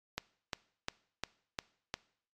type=click train; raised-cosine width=0.2 ms; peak=-17 dBFS; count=6; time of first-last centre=0.18-1.941 s; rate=2.84 Hz; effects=noise-tail reverb RT60 0.6 s tail -21 dB re dry + MP3 96 kbps